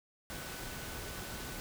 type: tone in noise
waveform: sine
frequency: 1497 Hz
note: F#6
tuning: 20 cents sharp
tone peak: -52 dBFS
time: 0.3-1.6 s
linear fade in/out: 0 ms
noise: pink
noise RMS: -43 dBFS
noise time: 0.3-1.6 s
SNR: -12 dB
effects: none